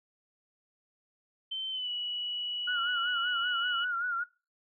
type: tone with pitch glide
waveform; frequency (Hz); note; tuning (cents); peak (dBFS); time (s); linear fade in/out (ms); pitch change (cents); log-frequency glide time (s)
sine; 3092 to 2937; G7 to F#7; -24 to -13; -32; 1.51-3.85; 10; -89; 1.71-1.9
type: tone with vibrato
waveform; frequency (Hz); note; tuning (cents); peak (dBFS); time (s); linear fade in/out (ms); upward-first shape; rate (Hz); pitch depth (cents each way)
sine; 1422; F6; +31; -29; 2.67-4.24; 10; sine; 5.2; 74
effects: noise-tail reverb RT60 0.3 s tail -22 dB re dry